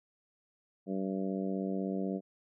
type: harmonic tone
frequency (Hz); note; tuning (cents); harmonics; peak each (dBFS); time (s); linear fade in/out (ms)
96.1; G2; -34; 2 / 3 / 4 / 5 / 6 / 7; -34 / -38 / -40 / -42 / -44 / -45; 0.86-2.21; 50
effects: none